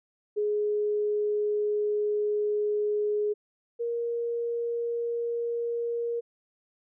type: tone pair in turn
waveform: sine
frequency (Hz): 418.3 / 469.8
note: G#4 / A#4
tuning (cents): +12 / +13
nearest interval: major second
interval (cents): 201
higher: second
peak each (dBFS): -24 / -27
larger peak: first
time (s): 0.36-3.34 / 3.79-6.21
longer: first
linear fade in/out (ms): 20
effects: none